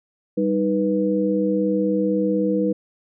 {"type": "tone cluster", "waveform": "sine", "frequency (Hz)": [196.1, 312.1, 490.2], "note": ["G3", "D#4", "B4"], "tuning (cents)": [1, 5, -13], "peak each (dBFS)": -22, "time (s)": [0.37, 2.73], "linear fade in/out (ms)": 10, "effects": []}